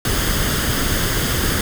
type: noise with comb filter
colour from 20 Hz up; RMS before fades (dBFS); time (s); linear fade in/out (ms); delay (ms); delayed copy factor
pink; -19; 0.05-1.61; 2; 0.61; +0.5
effects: none